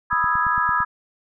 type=chord; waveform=sine; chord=E major seventh; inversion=second; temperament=equal; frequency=987.8 / 1244.5 / 1318.5 / 1661.2 Hz; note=B5 / D#6 / E6 / G#6; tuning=0 / 0 / 0 / 0 cents; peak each=-23 / -22 / -25 / -23 dBFS; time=0.1-0.85 s; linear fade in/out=20 ms
type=click train; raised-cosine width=5 ms; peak=-23 dBFS; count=7; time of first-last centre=0.13-0.804 s; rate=8.9 Hz
effects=none